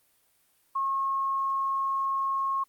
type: tone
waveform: sine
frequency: 1085 Hz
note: C#6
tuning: 37 cents flat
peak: -25 dBFS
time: 0.75-2.64 s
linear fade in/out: 10 ms
effects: white hiss -67 dBFS RMS until 2.68 s + Opus 32 kbps